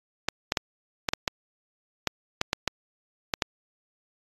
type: clicks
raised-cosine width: 0.2 ms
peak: -6 dBFS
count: 12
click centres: 0.286 / 0.521 / 0.572 / 1.088 / 1.135 / 1.278 / 2.073 / 2.414 / 2.531 / 2.677 / 3.338 / 3.422 s
effects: AAC 32 kbps